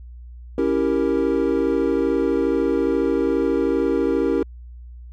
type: chord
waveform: triangle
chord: C# diminished seventh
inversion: none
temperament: equal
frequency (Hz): 277.2 / 329.6 / 392 / 466.2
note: C#4 / E4 / G4 / Bb4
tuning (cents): 0 / 0 / 0 / 0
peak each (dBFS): -21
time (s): 0.58-4.43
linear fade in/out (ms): 2
effects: added 60 Hz sine -36 dBFS peak until 5.12 s